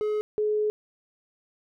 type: tone pair in turn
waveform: triangle / sine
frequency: 424.1 / 424.1 Hz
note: G#4 / G#4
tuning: +36 / +36 cents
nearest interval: unison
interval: 0 cents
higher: neither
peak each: -22 dBFS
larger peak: neither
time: 0.01-0.21 / 0.38-0.7 s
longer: second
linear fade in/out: 0 ms
effects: none